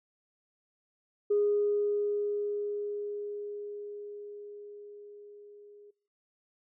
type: tone with level ramp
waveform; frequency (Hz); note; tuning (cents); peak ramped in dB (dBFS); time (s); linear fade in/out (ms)
sine; 412.3; G#4; -13; -22 to -51; 1.3-5.91; 10
effects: noise-tail reverb RT60 0.8 s tail -24 dB re dry + tanh soft clip ceiling -18 dBFS